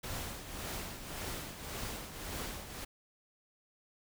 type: noise with tremolo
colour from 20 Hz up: pink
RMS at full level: -39 dBFS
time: 0.03-2.85 s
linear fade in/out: 10 ms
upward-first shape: triangle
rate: 1.8 Hz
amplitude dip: 65%
effects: none